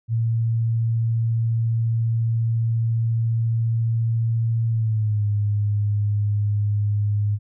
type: tone with pitch glide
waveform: sine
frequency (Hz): 114.3 to 103.61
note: A#2 to G#2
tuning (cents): -34 to -4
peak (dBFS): -18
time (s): 0.08-7.39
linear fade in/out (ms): 50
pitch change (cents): -170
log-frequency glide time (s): 4.68-5.25
effects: none